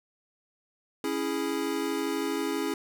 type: chord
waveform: square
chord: C# minor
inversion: none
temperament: equal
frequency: 277.2 / 329.6 / 415.3 Hz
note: C#4 / E4 / G#4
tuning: 0 / 0 / 0 cents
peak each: -33 dBFS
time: 1.04-2.74 s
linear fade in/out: 2 ms
effects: none